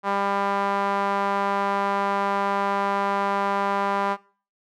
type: tone with band-pass filter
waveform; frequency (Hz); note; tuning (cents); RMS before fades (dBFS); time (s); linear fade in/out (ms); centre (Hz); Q
sawtooth; 199.1; G3; +27; -24; 0.03-4.17; 50; 1000; 2.1
effects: noise-tail reverb RT60 0.4 s tail -20 dB re dry